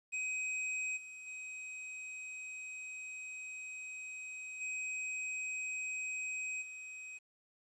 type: tone with level steps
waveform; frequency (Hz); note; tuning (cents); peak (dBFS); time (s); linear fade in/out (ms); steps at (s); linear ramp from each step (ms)
square; 2522; D#7; +23; -36 / -48 / -44 / -38 / -46; 0.12-7.19; 20; 0.96 / 1.26 / 4.6 / 6.61; 20
effects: resampled to 22050 Hz + 11-bit